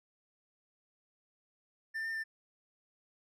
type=tone with pitch steps; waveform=triangle; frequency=1788 / 1806 / 1786 Hz; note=A6 / A6 / A6; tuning=+27 / +45 / +25 cents; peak=-33 dBFS; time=1.94-2.24 s; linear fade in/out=20 ms; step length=100 ms; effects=none